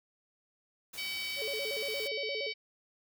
white noise, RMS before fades -46 dBFS, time 0.93-2.08 s, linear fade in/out 10 ms
harmonic tone, 760 Hz, F#5, 46 cents sharp, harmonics 3 / 4 / 5 / 6 / 7, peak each -38 / -42 / -45 / -42 / -47 dBFS, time 0.97-2.54 s, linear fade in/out 20 ms
sine tone with vibrato, 493.9 Hz, B4, in tune, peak -36 dBFS, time 1.36-2.53 s, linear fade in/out 50 ms, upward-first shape square, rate 8.6 Hz, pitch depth 220 cents each way
effects none

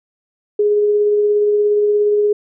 sine tone with tremolo, 415.8 Hz, G#4, 2 cents sharp, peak -10 dBFS, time 0.59-2.33 s, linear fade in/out 5 ms, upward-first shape triangle, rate 17 Hz, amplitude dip 25%, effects none

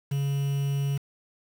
triangle tone with quantisation, 140 Hz, C#3, 18 cents sharp, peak -22 dBFS, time 0.11-0.98 s, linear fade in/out 10 ms, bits 7, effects none

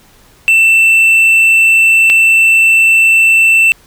triangle tone pair in turn, 2672 / 2672 Hz, E7 / E7, +23 / +23 cents, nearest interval unison, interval 0 cents, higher neither, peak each -3 dBFS, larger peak neither, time 0.48-2.1 / 2.1-3.72 s, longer neither, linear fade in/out 0 ms, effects pink hiss -45 dBFS RMS until 3.86 s

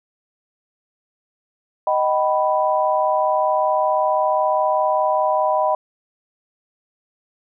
sine chord, Eb augmented, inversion none, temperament equal with one note detuned, 622.3 / 767.4 / 987.8 Hz, Eb5 / G5 / B5, 0 / -37 / 0 cents, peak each -19 / -21 / -20 dBFS, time 1.87-5.75 s, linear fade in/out 2 ms, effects none

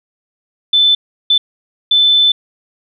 sine tone bursts at uneven times, 3520 Hz, A7, in tune, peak -7 dBFS, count 3, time 0.73-0.95 / 1.3-1.38 / 1.91-2.32 s, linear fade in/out 5 ms, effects none

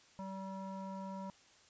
square tone with low-pass filter, 192.3 Hz, G3, 33 cents flat, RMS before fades -44 dBFS, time 0.19-1.3 s, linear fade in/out 0 ms, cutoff 940 Hz, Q 3.6, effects white hiss -64 dBFS RMS until 1.69 s + resampled to 16000 Hz

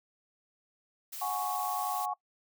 blue noise, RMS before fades -41 dBFS, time 1.12-2.06 s, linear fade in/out 10 ms
sine chord, F# suspended second, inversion none, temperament equal with one note detuned, 730.6 / 830.6 / 1108.7 Hz, F#5 / G#5 / C#6, -22 / 0 / 0 cents, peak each -35 dBFS, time 1.21-2.14 s, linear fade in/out 10 ms
effects noise-tail reverb RT60 0.1 s tail -23 dB re dry

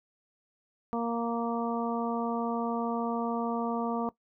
harmonic tone, 233.1 Hz, A#3, in tune, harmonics 1 / 2 / 3 / 4 / 5, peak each -31 / -34 / -36 / -37 / -38 dBFS, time 0.93-4.09 s, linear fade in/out 0 ms, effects noise-tail reverb RT60 0.1 s tail -18 dB re dry

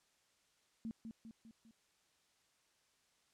sine tone with echo, 225.7 Hz, A3, 44 cents sharp, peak -40 dBFS, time 0.85-0.91 s, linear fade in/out 0 ms, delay 200 ms, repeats 4, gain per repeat -5 dB, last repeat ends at 1.71 s, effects white hiss -75 dBFS RMS until 3.33 s + low-pass 8000 Hz 12 dB/octave

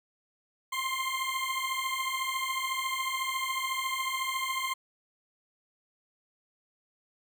20% pulse beating tone pair, 1046.5 / 1060.5 Hz, C6 / C6, 0 / +23 cents, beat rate 14 Hz, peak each -28 dBFS, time 0.72-4.74 s, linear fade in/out 10 ms, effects none

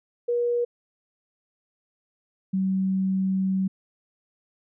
sine tone pair in turn, 479.4 / 190.25 Hz, A#4 / F#3, +48 / +48 cents, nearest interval octave + major third, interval 1600 cents, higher first, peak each -21 dBFS, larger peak neither, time 0.28-0.65 / 2.53-3.68 s, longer second, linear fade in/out 10 ms, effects none

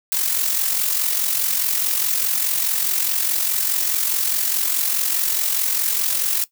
blue noise with amplitude modulation, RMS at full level -18 dBFS, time 0.12-6.44 s, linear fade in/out 0 ms, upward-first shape sine, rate 44.8 Hz, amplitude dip 55%, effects noise-tail reverb RT60 0.1 s tail -17 dB re dry

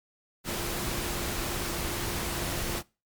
sine tone in noise, 346 Hz, F4, 16 cents flat, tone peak -40 dBFS, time 0.44-2.83 s, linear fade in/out 50 ms, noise pink, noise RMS -32 dBFS, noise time 0.44-2.83 s, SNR -11 dB, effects noise-tail reverb RT60 0.3 s tail -23 dB re dry + MP3 96 kbps

